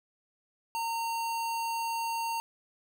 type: tone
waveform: square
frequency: 918 Hz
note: A#5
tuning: 27 cents flat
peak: -31 dBFS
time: 0.75-2.4 s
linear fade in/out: 0 ms
effects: none